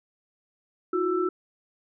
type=tone cluster; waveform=sine; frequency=328.3 / 364.3 / 1328 Hz; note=E4 / F#4 / E6; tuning=-7 / -27 / +12 cents; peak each=-30 / -24 / -30 dBFS; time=0.93-1.29 s; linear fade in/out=5 ms; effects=none